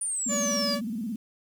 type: exponential sweep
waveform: sine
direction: down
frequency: 9500 to 4699 Hz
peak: -27 dBFS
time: 0.01-0.75 s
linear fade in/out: 5 ms
type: tone with vibrato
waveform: sine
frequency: 222.5 Hz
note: A3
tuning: 20 cents sharp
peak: -29 dBFS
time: 0.26-1.16 s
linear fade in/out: 5 ms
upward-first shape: square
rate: 18 Hz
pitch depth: 140 cents each way
type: tone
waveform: sawtooth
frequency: 573 Hz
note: D5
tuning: 43 cents flat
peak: -25 dBFS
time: 0.28-0.81 s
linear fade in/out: 50 ms
effects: 9-bit